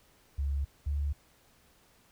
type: tone pair in turn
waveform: sine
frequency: 69.9 / 71.87 Hz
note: C#2 / D2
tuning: +15 / -37 cents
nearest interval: unison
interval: 48 cents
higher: second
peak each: -28 dBFS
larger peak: neither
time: 0.38-0.65 / 0.86-1.13 s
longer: neither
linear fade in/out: 10 ms
effects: pink hiss -64 dBFS RMS until 2.11 s